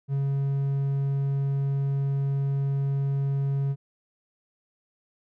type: tone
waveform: triangle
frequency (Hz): 138.4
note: C#3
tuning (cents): -2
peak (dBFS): -21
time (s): 0.08-3.76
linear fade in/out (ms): 50
effects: none